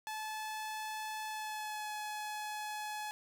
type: tone with pitch glide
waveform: sawtooth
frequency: 865 to 847.7 Hz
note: A5 to G#5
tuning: -30 to +35 cents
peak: -35 dBFS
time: 0.07-3.11 s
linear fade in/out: 0 ms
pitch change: -35 cents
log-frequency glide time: 1.27-1.92 s
effects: none